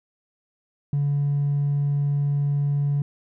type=tone with hard clipping; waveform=sine; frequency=143 Hz; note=D3; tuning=46 cents flat; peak=-20 dBFS; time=0.93-3.02 s; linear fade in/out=2 ms; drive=1 dB; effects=none